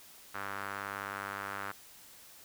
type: tone with band-pass filter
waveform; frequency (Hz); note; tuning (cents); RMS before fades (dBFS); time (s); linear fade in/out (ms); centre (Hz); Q
sawtooth; 99.4; G2; +25; -40; 0.34-1.72; 10; 1400; 2.7
effects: white hiss -55 dBFS RMS until 2.44 s